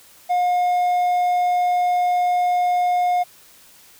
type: tone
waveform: triangle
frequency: 716 Hz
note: F5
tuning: 43 cents sharp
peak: -14 dBFS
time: 0.29-3.24 s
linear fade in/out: 20 ms
effects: white hiss -49 dBFS RMS until 3.99 s